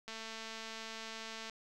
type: click train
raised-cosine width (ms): 0.2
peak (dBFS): -28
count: 317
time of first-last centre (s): 0.08-1.497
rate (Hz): 223
effects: none